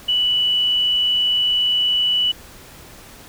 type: tone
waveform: sine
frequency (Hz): 2960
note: F#7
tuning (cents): 0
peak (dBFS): -15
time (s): 0.08-2.32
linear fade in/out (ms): 10
effects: pink hiss -42 dBFS RMS until 3.28 s

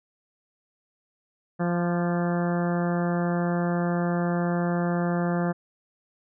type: harmonic tone with a mistuned harmonic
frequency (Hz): 174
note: F3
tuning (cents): -6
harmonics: 1 / 2 / 3 / 4 / 5 / 6 / 7 / 8 / 9 / 10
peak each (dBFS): -24 / -31 / -32 / -33 / -39 / -42 / -39 / -41 / -41 / -42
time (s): 1.59-5.53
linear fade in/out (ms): 20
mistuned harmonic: 7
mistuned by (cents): -26
effects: none

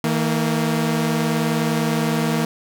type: tone pair together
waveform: sawtooth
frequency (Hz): 159.9 / 230.2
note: D#3 / A#3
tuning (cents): +48 / -22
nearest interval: tritone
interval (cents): 630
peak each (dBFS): -17 / -17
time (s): 0.04-2.45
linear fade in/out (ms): 2
effects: none

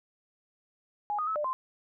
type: tone with pitch steps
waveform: sine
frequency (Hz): 830 / 1238 / 1297 / 596 / 1042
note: G#5 / D#6 / E6 / D5 / C6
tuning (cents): -1 / -9 / -28 / +25 / -7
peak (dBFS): -28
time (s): 1.1-1.53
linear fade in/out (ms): 0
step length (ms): 86
effects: none

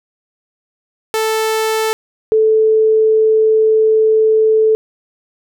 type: tone pair in turn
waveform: sawtooth / sine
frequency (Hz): 440 / 437.9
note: A4 / A4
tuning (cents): 0 / -8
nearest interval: unison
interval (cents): 8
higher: first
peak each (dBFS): -10 / -8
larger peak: second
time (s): 1.14-1.93 / 2.32-4.75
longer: second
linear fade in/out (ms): 0
effects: none

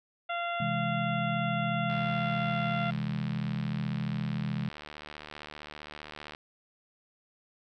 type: harmonic tone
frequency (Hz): 690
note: F5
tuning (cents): -21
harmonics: 1 / 2 / 3 / 4 / 5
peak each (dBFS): -33 / -35 / -40 / -41 / -44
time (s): 0.29-2.91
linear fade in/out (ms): 10
type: chord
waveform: sine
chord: C augmented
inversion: none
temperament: equal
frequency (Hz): 130.81 / 164.81 / 207.7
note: C3 / E3 / G#3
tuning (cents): 0 / 0 / 0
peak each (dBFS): -34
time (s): 0.6-4.69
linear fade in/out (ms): 5
type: click train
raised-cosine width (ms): 0.3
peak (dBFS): -26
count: 336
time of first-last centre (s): 1.9-6.349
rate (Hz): 75.3
effects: none

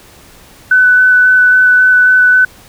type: tone with vibrato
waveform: sine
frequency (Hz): 1500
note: F#6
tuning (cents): +23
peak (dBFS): -4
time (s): 0.71-2.45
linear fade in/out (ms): 5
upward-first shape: square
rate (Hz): 3.7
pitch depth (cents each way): 8
effects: pink hiss -40 dBFS RMS until 2.68 s

